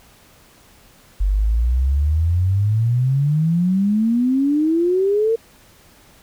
sine exponential sweep, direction up, 46.25 to 461.9 Hz, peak -14 dBFS, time 1.2-5.36 s, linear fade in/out 10 ms, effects pink hiss -50 dBFS RMS until 6.22 s

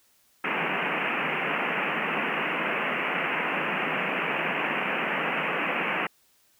white band-pass noise, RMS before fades -28 dBFS, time 0.44-6.07 s, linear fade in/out 5 ms, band 150 to 2800 Hz, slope 96 dB/octave, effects white hiss -64 dBFS RMS until 6.59 s

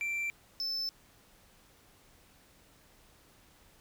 triangle tone pair in turn, 2349 / 5273 Hz, D7 / E8, 0 / 0 cents, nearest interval octave + major second, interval 1400 cents, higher second, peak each -30 / -31 dBFS, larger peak first, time 0.01-0.3 / 0.6-0.89 s, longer neither, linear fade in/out 0 ms, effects pink hiss -62 dBFS RMS until 3.8 s

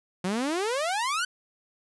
sawtooth exponential sweep, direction up, 175.3 to 1535 Hz, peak -22 dBFS, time 0.24-1.25 s, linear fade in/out 5 ms, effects resampled to 24000 Hz

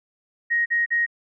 sine tone bursts, 1877 Hz, A#6, 11 cents sharp, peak -18 dBFS, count 3, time 0.5-1.064 s, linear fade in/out 20 ms, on 160 ms, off 42 ms, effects none

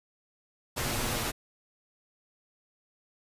pink noise with comb filter, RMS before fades -31 dBFS, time 0.76-1.32 s, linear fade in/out 20 ms, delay 8.3 ms, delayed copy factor +0.6, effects resampled to 32000 Hz

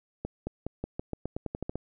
accelerating click train, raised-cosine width 2 ms, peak -19 dBFS, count 13, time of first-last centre 0.25-1.756 s, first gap 220 ms, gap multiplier 0.89, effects none

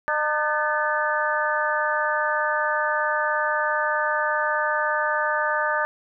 harmonic tone with a mistuned harmonic, 302.8 Hz, D#4, 47 cents flat, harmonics 2 / 3 / 4 / 5 / 6, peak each -27 / -27 / -27 / -27 / -27 dBFS, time 0.08-5.85 s, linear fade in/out 0 ms, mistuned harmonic 6, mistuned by -76 cents, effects none

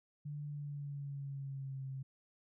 sine tone with pitch glide, 146.83 to 133.87 Hz, D3 to C3, 0 to +40 cents, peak -40 dBFS, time 0.25-2.03 s, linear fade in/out 10 ms, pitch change -160 cents, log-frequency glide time 0.46-1.84 s, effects none

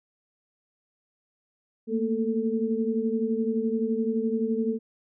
sine tone cluster, 221.8 / 233.5 / 442.8 Hz, A3 / A#3 / A4, +14 / +3 / +11 cents, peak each -28 dBFS, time 1.87-4.79 s, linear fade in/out 50 ms, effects none

